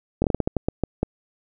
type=slowing click train; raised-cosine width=2 ms; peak=-7 dBFS; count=11; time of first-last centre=0.22-1.03 s; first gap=21 ms; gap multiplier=1.28; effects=none